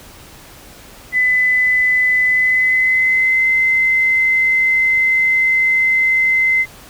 sine tone with pitch glide, 2007 to 2063 Hz, B6 to C7, +27 to -25 cents, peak -11 dBFS, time 1.12-6.66 s, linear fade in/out 50 ms, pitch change +48 cents, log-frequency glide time 2.26-3.48 s, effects pink hiss -40 dBFS RMS until 6.89 s

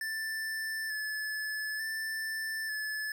square tone with vibrato, 1747 Hz, A6, 13 cents flat, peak -34 dBFS, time 0.01-3.12 s, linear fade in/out 2 ms, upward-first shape square, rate 0.56 Hz, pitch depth 21 cents each way, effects none

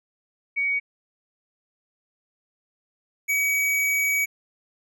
sine / square tone pair in turn, 2248 / 2268 Hz, C#7 / C#7, +24 / +39 cents, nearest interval unison, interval 15 cents, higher second, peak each -21 dBFS, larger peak neither, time 0.56-0.8 / 3.28-4.26 s, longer second, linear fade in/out 20 ms, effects none

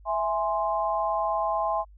sine chord, E augmented, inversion none, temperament equal, 659.3 / 830.6 / 1046.5 Hz, E5 / G#5 / B#5, 0 / 0 / 0 cents, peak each -28 dBFS, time 0.05-1.85 s, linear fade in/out 50 ms, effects added 50 Hz sine -48 dBFS peak until 1.97 s

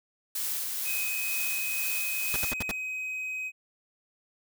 blue noise with tremolo, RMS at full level -31 dBFS, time 0.35-2.52 s, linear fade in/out 5 ms, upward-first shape sine, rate 2.1 Hz, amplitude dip 25%
triangle tone, 2524 Hz, D#7, 24 cents sharp, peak -30 dBFS, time 0.84-3.52 s, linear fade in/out 50 ms
pink noise bursts, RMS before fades -32 dBFS, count 5, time 2.34-2.712 s, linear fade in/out 0 ms, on 20 ms, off 68 ms
effects none

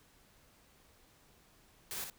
white noise with echo, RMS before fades -41 dBFS, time 1.91-2.04 s, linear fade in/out 0 ms, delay 59 ms, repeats 1, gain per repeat -5 dB, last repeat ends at 2.099 s, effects pink hiss -65 dBFS RMS until 2.18 s

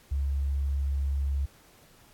sine tone, 69.3 Hz, C#2, in tune, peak -25 dBFS, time 0.11-1.46 s, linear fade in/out 10 ms, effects pink hiss -58 dBFS RMS until 2.13 s + AAC 64 kbps

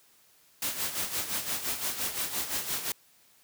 white noise with tremolo, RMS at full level -30 dBFS, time 0.62-2.92 s, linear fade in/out 2 ms, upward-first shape sine, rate 5.8 Hz, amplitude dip 65%, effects white hiss -62 dBFS RMS until 3.43 s + high-pass 60 Hz 12 dB/octave

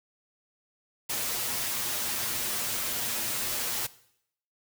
white noise with comb filter, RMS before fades -31 dBFS, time 1.09-3.87 s, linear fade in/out 10 ms, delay 8.4 ms, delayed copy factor +0.8, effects noise-tail reverb RT60 0.7 s tail -18 dB re dry

